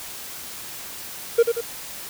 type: tone with echo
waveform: triangle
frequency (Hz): 466.2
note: A#4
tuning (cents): 0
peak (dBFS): -9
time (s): 1.38-1.43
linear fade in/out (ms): 10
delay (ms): 91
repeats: 2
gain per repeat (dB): -6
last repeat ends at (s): 1.612
effects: white hiss -36 dBFS RMS until 2.09 s